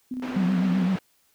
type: tone with tremolo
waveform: sine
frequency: 253.2 Hz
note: B3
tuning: 43 cents sharp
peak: -27 dBFS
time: 0.11-0.87 s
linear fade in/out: 5 ms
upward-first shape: square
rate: 17 Hz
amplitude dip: 45%
type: band-pass noise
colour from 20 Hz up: pink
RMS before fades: -37 dBFS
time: 0.22-0.99 s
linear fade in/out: 5 ms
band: 210 to 2500 Hz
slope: 12 dB/octave
type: tone with vibrato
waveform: sine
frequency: 185 Hz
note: F#3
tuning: in tune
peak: -20 dBFS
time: 0.36-0.96 s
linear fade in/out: 5 ms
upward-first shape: triangle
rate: 7.8 Hz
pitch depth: 95 cents each way
effects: white hiss -65 dBFS RMS until 1.34 s